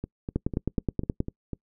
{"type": "two click trains", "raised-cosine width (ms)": 3, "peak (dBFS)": [-12, -19], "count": [9, 7], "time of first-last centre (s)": [[0.36, 1.204], [0.04, 1.533]], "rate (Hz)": [9.48, 4.02], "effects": ["noise-tail reverb RT60 0.1 s tail -25 dB re dry"]}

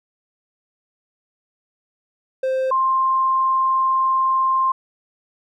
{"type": "tone pair in turn", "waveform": ["triangle", "sine"], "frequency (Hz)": [523.3, 1053.9], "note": ["C5", "C6"], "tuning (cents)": [0, 12], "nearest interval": "octave", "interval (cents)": 1212, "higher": "second", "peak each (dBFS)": [-16, -15], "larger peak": "second", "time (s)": [[2.43, 2.71], [2.71, 4.72]], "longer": "second", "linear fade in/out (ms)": 5, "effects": []}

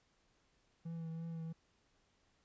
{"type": "tone with vibrato", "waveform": "triangle", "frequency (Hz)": 164.4, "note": "E3", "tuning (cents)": -4, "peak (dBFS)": -39, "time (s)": [0.85, 1.53], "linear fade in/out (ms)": 10, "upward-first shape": "triangle", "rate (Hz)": 3, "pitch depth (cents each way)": 27, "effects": ["pink hiss -75 dBFS RMS until 2.44 s", "resampled to 16000 Hz"]}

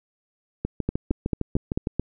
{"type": "two click trains", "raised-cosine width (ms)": 3, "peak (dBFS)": [-10, -12], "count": [6, 9], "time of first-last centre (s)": [[0.89, 1.996], [0.65, 1.871]], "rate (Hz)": [4.52, 6.55], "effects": []}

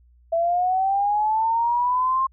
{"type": "linear sweep", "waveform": "sine", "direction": "up", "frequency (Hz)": [659.3, 1068], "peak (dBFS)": -18, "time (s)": [0.32, 2.27], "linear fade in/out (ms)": 10, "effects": ["added 60 Hz sine -52 dBFS peak until 2.32 s"]}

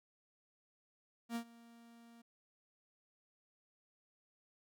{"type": "tone with ADSR envelope", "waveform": "45% pulse", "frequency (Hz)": 233.1, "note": "A#3", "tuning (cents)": 0, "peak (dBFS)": -36, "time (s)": [1.29, 2.22], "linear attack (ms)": 66, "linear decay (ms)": 82, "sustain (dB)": -22, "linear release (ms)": 8, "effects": []}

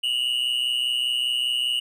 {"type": "tone pair together", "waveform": "triangle", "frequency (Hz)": [2835, 2960], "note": ["F7", "F#7"], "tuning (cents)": [25, 0], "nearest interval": "minor second", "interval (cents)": 75, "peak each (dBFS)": -23, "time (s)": [0.03, 1.8], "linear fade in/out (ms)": 10, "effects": []}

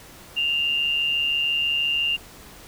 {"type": "tone with amplitude modulation", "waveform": "sine", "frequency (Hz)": 2794, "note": "F7", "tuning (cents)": 0, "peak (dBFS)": -18, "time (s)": [0.36, 2.17], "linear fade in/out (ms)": 20, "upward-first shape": "sine", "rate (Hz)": 146, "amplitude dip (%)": 45, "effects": ["pink hiss -45 dBFS RMS until 2.67 s"]}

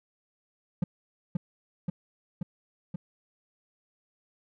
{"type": "tone with echo", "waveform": "triangle", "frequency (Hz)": 174.61, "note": "F3", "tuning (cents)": 0, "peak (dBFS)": -20, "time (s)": [0.82, 0.84], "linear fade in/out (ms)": 5, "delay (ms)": 530, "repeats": 4, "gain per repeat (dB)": -2, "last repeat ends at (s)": 2.96, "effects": []}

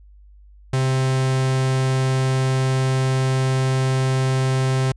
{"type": "tone", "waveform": "45% pulse", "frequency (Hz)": 131.4, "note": "C3", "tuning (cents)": 8, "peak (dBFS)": -17, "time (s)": [0.73, 4.92], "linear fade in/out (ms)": 5, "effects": ["added 50 Hz sine -44 dBFS peak until 4.96 s", "resampled to 22050 Hz"]}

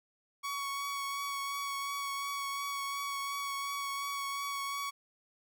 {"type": "tone with vibrato", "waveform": "sawtooth", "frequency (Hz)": 1119, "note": "C#6", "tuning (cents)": 16, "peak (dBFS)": -31, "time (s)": [0.43, 4.91], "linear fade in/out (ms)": 20, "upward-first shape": "triangle", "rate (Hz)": 2.8, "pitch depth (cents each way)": 17, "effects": []}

